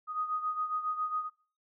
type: beating tone pair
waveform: sine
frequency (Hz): 1244.5 / 1251.8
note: D#6 / D#6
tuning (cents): 0 / +10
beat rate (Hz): 7.3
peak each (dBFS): -32 / -37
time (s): 0.07-1.3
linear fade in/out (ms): 50
effects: noise-tail reverb RT60 0.4 s tail -20 dB re dry